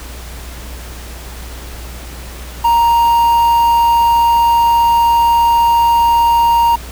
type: tone with quantisation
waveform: triangle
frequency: 935 Hz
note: A#5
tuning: 5 cents sharp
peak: -6 dBFS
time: 2.64-6.76 s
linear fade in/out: 10 ms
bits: 5
effects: added 60 Hz sine -28 dBFS peak until 6.91 s + pink hiss -33 dBFS RMS until 6.91 s